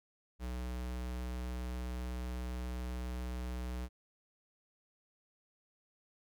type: tone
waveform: square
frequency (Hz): 61.74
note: B1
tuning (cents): 0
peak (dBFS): -38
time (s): 0.39-3.89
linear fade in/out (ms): 50
effects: none